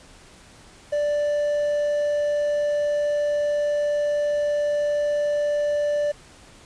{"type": "tone with quantisation", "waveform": "triangle", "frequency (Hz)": 587.3, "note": "D5", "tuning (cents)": 0, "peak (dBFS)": -18, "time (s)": [0.92, 6.12], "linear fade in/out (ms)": 10, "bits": 8, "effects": ["pink hiss -49 dBFS RMS until 6.65 s", "resampled to 22050 Hz"]}